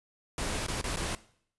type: noise with dropouts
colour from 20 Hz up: pink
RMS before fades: -33 dBFS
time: 0.38-1.15 s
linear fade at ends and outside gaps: 1 ms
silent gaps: 0.665-0.683 / 0.813-0.841 / 0.96-0.97 s
effects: noise-tail reverb RT60 0.6 s tail -18 dB re dry + resampled to 24000 Hz